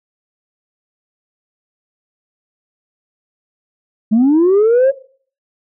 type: linear sweep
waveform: sine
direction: up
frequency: 207.2 to 554 Hz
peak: -6 dBFS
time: 4.11-4.92 s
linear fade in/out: 20 ms
effects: noise-tail reverb RT60 0.5 s tail -21 dB re dry + tanh soft clip ceiling -6 dBFS